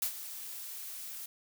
blue noise with ADSR envelope, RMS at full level -30 dBFS, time 0.02-1.26 s, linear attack 4 ms, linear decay 86 ms, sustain -13 dB, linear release 4 ms, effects none

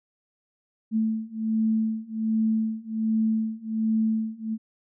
sine beating tone pair, 220 / 221.3 Hz, A3 / A3, 0 / +10 cents, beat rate 1.3 Hz, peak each -26 / -25 dBFS, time 0.91-4.58 s, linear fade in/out 50 ms, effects none

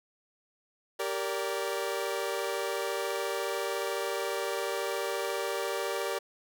sawtooth chord, G minor, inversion none, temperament equal with one note detuned, 392 / 466.2 / 578.2 Hz, G4 / Bb4 / D5, 0 / 0 / -27 cents, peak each -31 dBFS, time 0.99-6.19 s, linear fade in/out 10 ms, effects none

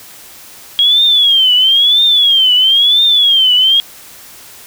sine tone with vibrato, 3277 Hz, G#7, 24 cents flat, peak -6 dBFS, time 0.79-3.8 s, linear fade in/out 0 ms, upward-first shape triangle, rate 1 Hz, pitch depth 190 cents each way, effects white hiss -36 dBFS RMS until 4.66 s

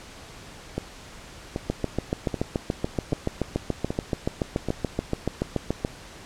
two click trains, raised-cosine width 2 ms, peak -10 / -13 dBFS, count 30 / 6, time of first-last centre 1.7-5.849 / 0.78-4.686 s, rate 6.99 / 1.28 Hz, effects pink hiss -44 dBFS RMS until 6.25 s + low-pass 8000 Hz 12 dB/octave

